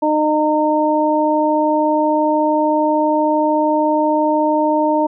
harmonic tone, 305.5 Hz, D#4, 32 cents flat, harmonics 1 / 2 / 3, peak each -17 / -17 / -17 dBFS, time 0.02-5.07 s, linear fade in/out 10 ms, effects none

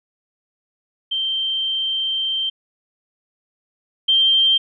sine tone pair in turn, 3136 / 3154 Hz, G7 / G7, 0 / +10 cents, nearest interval unison, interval 10 cents, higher second, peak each -19 / -12 dBFS, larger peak second, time 1.11-2.5 / 4.08-4.58 s, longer first, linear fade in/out 10 ms, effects none

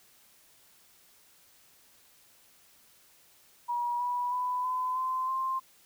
sine tone with pitch steps, 961 / 978.4 / 996 / 1014 / 1032.4 / 1051 Hz, B5 / B5 / B5 / B5 / C6 / C6, -48 / -16 / +14 / +45 / -23 / +7 cents, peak -28 dBFS, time 3.68-5.6 s, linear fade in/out 20 ms, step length 320 ms, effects white hiss -61 dBFS RMS until 5.85 s

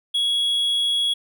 triangle tone, 3338 Hz, G#7, 8 cents sharp, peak -17 dBFS, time 0.14-1.14 s, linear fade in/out 10 ms, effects none

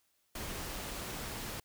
pink noise, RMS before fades -41 dBFS, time 0.35-1.6 s, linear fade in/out 5 ms, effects white hiss -75 dBFS RMS until 1.64 s

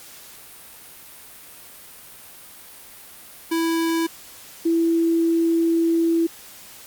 square / sine tone pair in turn, 329.6 / 332.1 Hz, E4 / E4, 0 / +13 cents, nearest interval unison, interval 13 cents, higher second, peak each -20 / -16 dBFS, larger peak second, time 3.51-4.07 / 4.65-6.27 s, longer second, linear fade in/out 10 ms, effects white hiss -43 dBFS RMS until 6.86 s + Opus 48 kbps

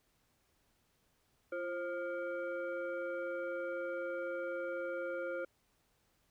sine tone with frequency modulation, 531 Hz, C5, 25 cents sharp, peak -36 dBFS, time 1.52-5.45 s, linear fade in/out 5 ms, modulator 876 Hz, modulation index 0.93, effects pink hiss -75 dBFS RMS until 6.3 s

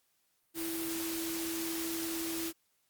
sine tone in noise, 330 Hz, E4, 2 cents sharp, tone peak -36 dBFS, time 0.54-2.53 s, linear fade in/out 50 ms, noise white, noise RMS -39 dBFS, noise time 0.54-2.53 s, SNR 0 dB, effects white hiss -75 dBFS RMS until 2.89 s + Opus 48 kbps

